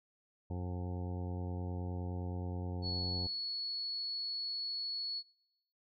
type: harmonic tone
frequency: 89.6 Hz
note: F2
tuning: 45 cents sharp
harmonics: 1 / 2 / 3 / 4 / 5 / 6 / 8 / 9 / 10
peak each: -37 / -43 / -47 / -49 / -51 / -53 / -55 / -56 / -57 dBFS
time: 0.5-3.27 s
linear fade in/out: 5 ms
type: tone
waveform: sine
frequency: 4387 Hz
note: C#8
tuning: 19 cents flat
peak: -36 dBFS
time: 2.82-5.23 s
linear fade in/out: 50 ms
effects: noise-tail reverb RT60 1.0 s tail -26 dB re dry + MP3 32 kbps